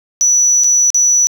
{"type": "tone with dropouts", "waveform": "sine", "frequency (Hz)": 5920, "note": "F#8", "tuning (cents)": 0, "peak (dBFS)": -6, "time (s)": [0.21, 1.27], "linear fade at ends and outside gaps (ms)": 0, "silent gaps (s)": [[0.637, 0.643], [0.903, 0.945]], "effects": ["tanh soft clip ceiling -6 dBFS", "8-bit"]}